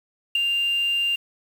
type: tone with ADSR envelope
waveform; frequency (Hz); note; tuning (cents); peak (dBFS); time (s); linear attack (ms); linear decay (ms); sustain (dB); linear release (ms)
sine; 2794; F7; 0; -12; 0.35-1.16; 6; 4; -7; 9
effects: tanh soft clip ceiling -14 dBFS + 7-bit